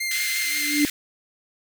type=tone with vibrato; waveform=sawtooth; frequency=2093 Hz; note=C7; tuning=in tune; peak=-21 dBFS; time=0-0.85 s; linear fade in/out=10 ms; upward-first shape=sine; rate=5.7 Hz; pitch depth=18 cents each way
type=high-pass noise; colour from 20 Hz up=pink; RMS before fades=-29 dBFS; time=0.11-0.9 s; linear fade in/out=2 ms; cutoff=1600 Hz; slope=48 dB/octave
type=tone with exponential growth; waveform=sine; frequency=293.7 Hz; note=D4; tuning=in tune; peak=-14 dBFS; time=0.44-0.85 s; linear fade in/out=0 ms; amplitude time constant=87 ms
effects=none